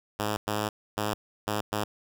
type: tone bursts at uneven times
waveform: 5% pulse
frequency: 105.8 Hz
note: G#2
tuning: 33 cents sharp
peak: -16 dBFS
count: 5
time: 0.19-0.37 / 0.47-0.69 / 0.97-1.14 / 1.47-1.61 / 1.72-1.84 s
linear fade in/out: 5 ms
effects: none